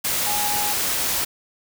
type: tone in noise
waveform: sine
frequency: 830.6 Hz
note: G#5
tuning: in tune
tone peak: -26 dBFS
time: 0.26-0.73 s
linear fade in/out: 10 ms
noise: white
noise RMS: -23 dBFS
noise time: 0.04-1.25 s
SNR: -6 dB
effects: none